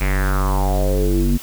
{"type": "tone with low-pass filter sweep", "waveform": "square", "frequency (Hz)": 48, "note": "G1", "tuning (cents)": -36, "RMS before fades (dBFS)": -17, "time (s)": [0, 1.38], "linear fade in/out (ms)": 20, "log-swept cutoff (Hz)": [2400, 240], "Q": 5.5, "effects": ["white hiss -36 dBFS RMS until 1.42 s"]}